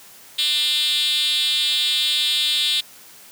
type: tone with high-pass filter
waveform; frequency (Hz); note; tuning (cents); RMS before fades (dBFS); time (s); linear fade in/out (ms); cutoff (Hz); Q
5% pulse; 299.8; D4; +36; -20; 0.38-2.81; 10; 3600; 5.6
effects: white hiss -45 dBFS RMS until 3.31 s + high-pass 100 Hz 12 dB/octave